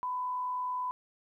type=tone with frequency modulation; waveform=sine; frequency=1000 Hz; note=B5; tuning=21 cents sharp; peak=-31 dBFS; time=0.03-0.91 s; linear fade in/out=0 ms; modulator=49.2 Hz; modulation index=0.23; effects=12-bit